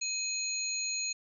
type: tone cluster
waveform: sine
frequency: 2526 / 4162 / 6710 Hz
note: D#7 / C8 / G#8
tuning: +26 / -10 / +17 cents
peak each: -38 / -36 / -34 dBFS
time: 0.01-1.13 s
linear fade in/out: 10 ms
effects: none